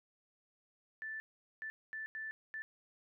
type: tone bursts at uneven times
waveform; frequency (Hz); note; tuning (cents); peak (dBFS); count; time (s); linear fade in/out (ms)
sine; 1760; A6; 0; -40; 5; 1.02-1.2 / 1.62-1.7 / 1.93-2.06 / 2.15-2.31 / 2.54-2.62; 0
effects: none